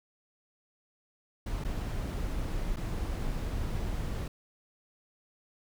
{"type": "noise with dropouts", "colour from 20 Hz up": "brown", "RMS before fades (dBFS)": -33, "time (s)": [1.46, 4.28], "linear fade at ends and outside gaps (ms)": 5, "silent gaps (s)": [[1.64, 1.647], [2.761, 2.768]], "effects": []}